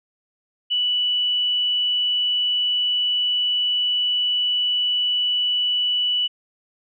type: tone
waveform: sine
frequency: 2960 Hz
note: F#7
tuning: in tune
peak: -18 dBFS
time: 0.7-6.28 s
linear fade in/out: 20 ms
effects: none